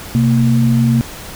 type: tone pair together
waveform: sine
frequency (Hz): 128.38 / 229.6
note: C3 / A#3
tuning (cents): -32 / -26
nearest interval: minor seventh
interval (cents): 1006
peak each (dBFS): -12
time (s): 0.15-1.01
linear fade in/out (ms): 0
effects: pink hiss -31 dBFS RMS until 1.35 s